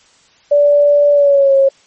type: tone with pitch glide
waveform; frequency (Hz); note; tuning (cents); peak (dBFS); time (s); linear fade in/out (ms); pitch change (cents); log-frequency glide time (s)
sine; 580 to 544.3; D5 to C#5; -22 to -32; -6; 0.51-1.69; 10; -110; 1.12-1.54
effects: white hiss -50 dBFS RMS until 1.86 s + MP3 32 kbps